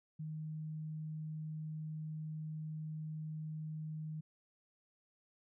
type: tone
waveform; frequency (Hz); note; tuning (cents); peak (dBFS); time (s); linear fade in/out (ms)
sine; 155.56; D#3; 0; -40; 0.19-4.21; 10
effects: none